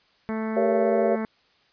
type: harmonic tone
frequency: 220.2 Hz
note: A3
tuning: 2 cents sharp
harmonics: 1 / 2 / 3 / 4 / 5 / 6 / 7 / 8 / 9 / 10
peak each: -27 / -33 / -37 / -39 / -41 / -43 / -44 / -45 / -46 / -47 dBFS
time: 0.29-1.25 s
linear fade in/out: 0 ms
type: chord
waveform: sine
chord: G diminished seventh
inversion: none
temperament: just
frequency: 392 / 470.4 / 564.5 / 677.4 Hz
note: G4 / Bb4 / Db5 / Fb5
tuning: 0 / +16 / +31 / +47 cents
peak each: -25 dBFS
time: 0.56-1.16 s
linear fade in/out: 10 ms
effects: white hiss -62 dBFS RMS until 1.72 s + resampled to 11025 Hz